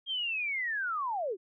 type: linear sweep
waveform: sine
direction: down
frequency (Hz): 3239 to 339.6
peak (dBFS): -30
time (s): 0.06-1.37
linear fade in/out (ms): 50
effects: none